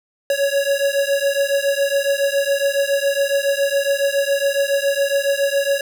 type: beating tone pair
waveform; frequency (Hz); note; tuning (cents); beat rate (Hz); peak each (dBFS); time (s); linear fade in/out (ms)
square; 554.4 / 561.6; C#5 / C#5; 0 / +22; 7.2; -20; 0.3-5.81; 2
effects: none